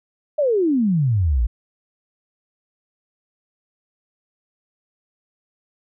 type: exponential sweep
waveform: sine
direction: down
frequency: 626 to 51.91 Hz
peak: -15 dBFS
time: 0.38-1.47 s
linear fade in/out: 10 ms
effects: none